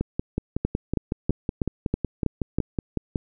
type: two click trains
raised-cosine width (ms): 3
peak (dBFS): -11 / -9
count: 18 / 7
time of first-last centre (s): 0.01-3.158 / 0.65-2.585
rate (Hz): 5.4 / 3.1
effects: none